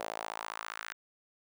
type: tone with high-pass filter sweep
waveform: sawtooth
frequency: 54.9 Hz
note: A1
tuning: 3 cents flat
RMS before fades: -41 dBFS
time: 0-0.93 s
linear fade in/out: 0 ms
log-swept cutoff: 600 to 1600 Hz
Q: 2.3
effects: none